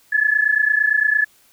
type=tone pair together; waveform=sine; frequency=1702 / 1730.8 Hz; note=G#6 / A6; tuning=+42 / -29 cents; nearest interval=unison; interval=29 cents; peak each=-17 dBFS; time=0.12-1.25 s; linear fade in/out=10 ms; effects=white hiss -55 dBFS RMS until 1.52 s